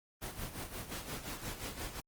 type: noise with tremolo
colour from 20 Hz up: pink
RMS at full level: -40 dBFS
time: 0.21-2.01 s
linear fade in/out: 20 ms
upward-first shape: sine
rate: 5.7 Hz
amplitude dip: 65%
effects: Opus 24 kbps